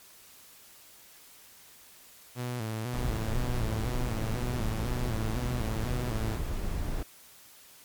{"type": "tone with vibrato", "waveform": "sawtooth", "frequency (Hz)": 116.54, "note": "A#2", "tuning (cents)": 0, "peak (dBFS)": -28, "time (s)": [2.35, 6.39], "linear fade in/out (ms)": 50, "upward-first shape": "square", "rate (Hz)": 2, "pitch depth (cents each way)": 96}
{"type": "noise", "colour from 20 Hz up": "brown", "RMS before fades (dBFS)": -32, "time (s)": [2.93, 7.03], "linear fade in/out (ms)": 5}
{"effects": ["white hiss -54 dBFS RMS until 7.84 s", "MP3 96 kbps"]}